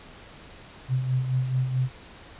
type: tone with tremolo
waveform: sine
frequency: 128.8 Hz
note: C3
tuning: 27 cents flat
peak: -20 dBFS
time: 0.88-1.9 s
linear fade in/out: 50 ms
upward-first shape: sine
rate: 4.6 Hz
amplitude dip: 55%
effects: pink hiss -47 dBFS RMS until 2.39 s + resampled to 8000 Hz